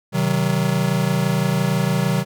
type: chord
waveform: square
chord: C diminished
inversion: none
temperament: just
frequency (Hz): 130.81 / 156.98 / 188.37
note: C3 / Eb3 / Gb3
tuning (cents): 0 / +16 / +31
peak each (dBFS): -23 / -22 / -22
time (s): 0.12-2.25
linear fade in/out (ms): 50
effects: none